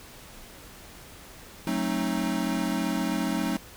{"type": "chord", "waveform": "square", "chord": "F# diminished seventh", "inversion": "none", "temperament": "equal with one note detuned", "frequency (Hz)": [185, 220, 267.6, 311.1], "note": ["F#3", "A3", "C4", "Eb4"], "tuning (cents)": [0, 0, 39, 0], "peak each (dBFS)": -32, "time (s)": [1.67, 3.57], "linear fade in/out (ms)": 2, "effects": ["pink hiss -47 dBFS RMS until 3.76 s"]}